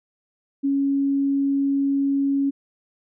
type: tone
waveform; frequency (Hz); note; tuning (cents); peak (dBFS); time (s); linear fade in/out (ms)
sine; 277.2; C#4; 0; -18; 0.63-2.51; 20
effects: none